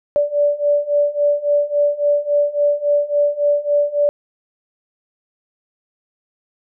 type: beating tone pair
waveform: sine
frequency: 580 / 583.6 Hz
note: D5 / D5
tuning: -22 / -11 cents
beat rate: 3.6 Hz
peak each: -18 / -16 dBFS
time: 0.16-4.09 s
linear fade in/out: 0 ms
effects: none